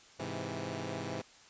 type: chord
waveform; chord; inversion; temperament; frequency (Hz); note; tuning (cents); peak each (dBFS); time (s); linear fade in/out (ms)
10% pulse; Ab augmented; none; equal; 103.83 / 130.81 / 164.81; Ab2 / C3 / E3; 0 / 0 / 0; -33; 0.19-1.22; 10
effects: white hiss -58 dBFS RMS until 1.49 s + resampled to 16000 Hz